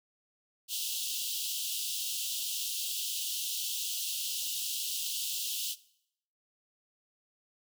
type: high-pass noise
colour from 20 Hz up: pink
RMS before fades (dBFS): -35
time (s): 0.68-5.76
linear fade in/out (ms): 50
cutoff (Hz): 2800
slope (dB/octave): 96
effects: noise-tail reverb RT60 0.7 s tail -19 dB re dry